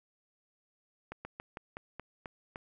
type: slowing click train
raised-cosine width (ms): 0.5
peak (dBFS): -26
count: 8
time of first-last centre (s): 1.12-2.559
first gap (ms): 130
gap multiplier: 1.15
effects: none